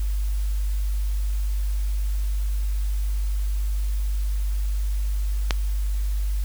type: click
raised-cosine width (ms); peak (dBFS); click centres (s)
0.2; -4; 5.508
effects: added 50 Hz sine -21 dBFS peak until 6.44 s + white hiss -45 dBFS RMS until 6.44 s